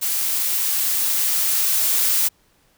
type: noise with level ramp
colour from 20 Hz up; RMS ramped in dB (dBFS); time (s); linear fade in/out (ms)
blue; -22 to -18; 0.01-2.29; 20
effects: pink hiss -60 dBFS RMS until 2.77 s